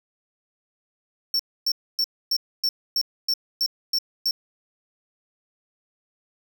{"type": "tone bursts", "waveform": "square", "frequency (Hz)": 5440, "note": "F8", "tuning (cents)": -46, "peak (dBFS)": -20, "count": 10, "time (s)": [1.34, 4.31], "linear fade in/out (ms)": 2, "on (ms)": 54, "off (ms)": 270, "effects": []}